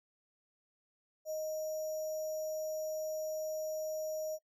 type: tone with sample-and-hold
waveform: sine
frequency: 622.3 Hz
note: D#5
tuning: in tune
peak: -35 dBFS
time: 1.25-4.39 s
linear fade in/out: 50 ms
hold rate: 6300 Hz
effects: noise-tail reverb RT60 0.1 s tail -24 dB re dry